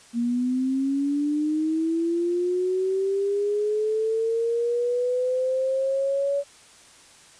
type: linear sweep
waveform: sine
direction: up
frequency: 233.1 to 568 Hz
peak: -21 dBFS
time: 0.13-6.44 s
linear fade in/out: 50 ms
effects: white hiss -51 dBFS RMS until 7.39 s + resampled to 22050 Hz